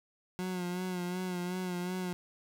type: tone with vibrato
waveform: 30% pulse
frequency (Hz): 180.8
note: F#3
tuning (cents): -40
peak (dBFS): -31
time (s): 0.39-2.13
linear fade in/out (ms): 0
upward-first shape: sine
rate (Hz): 2.7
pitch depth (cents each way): 41
effects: none

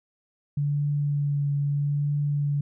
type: tone with vibrato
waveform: sine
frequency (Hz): 144.1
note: D3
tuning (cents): -33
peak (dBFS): -22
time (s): 0.57-2.61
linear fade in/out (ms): 5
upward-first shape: triangle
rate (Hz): 0.78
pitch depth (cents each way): 19
effects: none

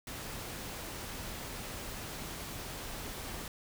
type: noise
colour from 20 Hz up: pink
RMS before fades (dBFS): -42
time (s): 0.07-3.48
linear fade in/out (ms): 2
effects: none

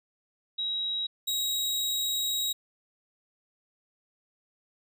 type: tone pair in turn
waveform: sine / sawtooth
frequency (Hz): 3839 / 3818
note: B7 / A#7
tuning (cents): -50 / +41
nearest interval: unison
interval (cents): 9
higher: first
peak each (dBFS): -28 / -24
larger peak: second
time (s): 0.58-1.07 / 1.27-2.53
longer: second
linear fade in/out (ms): 10
effects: none

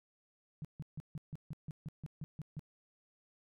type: tone bursts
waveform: sine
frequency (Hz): 152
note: D#3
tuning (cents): -40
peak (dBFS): -39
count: 12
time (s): 0.62-2.594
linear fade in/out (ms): 0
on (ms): 27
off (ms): 150
effects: none

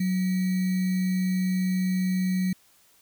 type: tone with sample-and-hold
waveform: sine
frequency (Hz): 185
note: F#3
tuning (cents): 0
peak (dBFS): -22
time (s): 0-2.53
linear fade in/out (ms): 5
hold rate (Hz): 2100
effects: white hiss -60 dBFS RMS until 3.01 s

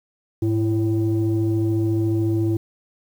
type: tone pair together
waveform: sine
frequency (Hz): 106.23 / 332.7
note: G#2 / E4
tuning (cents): +40 / +16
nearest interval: octave + minor sixth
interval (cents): 1976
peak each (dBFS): -19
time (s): 0.42-2.57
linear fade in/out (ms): 5
effects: tanh soft clip ceiling -13 dBFS + 8-bit

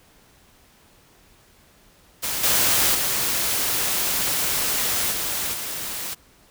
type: noise with level steps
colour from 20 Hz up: white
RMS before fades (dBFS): -26 / -19 / -23 / -26 / -30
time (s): 2.22-6.15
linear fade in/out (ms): 20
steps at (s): 2.43 / 2.94 / 5.11 / 5.53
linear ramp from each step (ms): 10
effects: pink hiss -55 dBFS RMS until 6.5 s

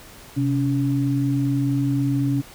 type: tone pair together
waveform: sine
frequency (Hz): 130.81 / 281.7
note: C3 / C#4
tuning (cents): 0 / +28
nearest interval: octave + minor second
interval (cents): 1328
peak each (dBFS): -21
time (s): 0.36-2.42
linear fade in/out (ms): 20
effects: pink hiss -44 dBFS RMS until 2.54 s

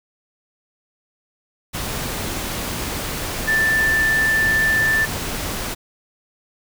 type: tone in noise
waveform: sine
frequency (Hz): 1768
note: A6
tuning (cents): +8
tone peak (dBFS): -15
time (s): 3.47-5.06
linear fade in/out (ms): 20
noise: pink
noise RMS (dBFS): -26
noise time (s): 1.73-5.75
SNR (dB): +8
effects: none

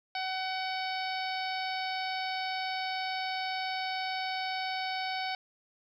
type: harmonic tone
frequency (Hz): 753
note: F#5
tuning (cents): +30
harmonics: 1 / 2 / 3 / 4 / 5 / 6 / 7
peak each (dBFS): -34 / -41 / -39 / -44 / -43 / -42 / -45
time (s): 0.15-5.35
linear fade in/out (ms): 2
effects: 11-bit

